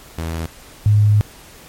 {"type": "tone pair in turn", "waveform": ["sawtooth", "sine"], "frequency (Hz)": [81.8, 104.71], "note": ["E2", "G#2"], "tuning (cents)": [-13, 15], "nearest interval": "major third", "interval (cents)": 428, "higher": "second", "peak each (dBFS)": [-18, -9], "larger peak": "second", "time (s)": [[0.18, 0.46], [0.86, 1.21]], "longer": "second", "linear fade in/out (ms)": 0, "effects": ["pink hiss -42 dBFS RMS until 1.68 s", "MP3 64 kbps"]}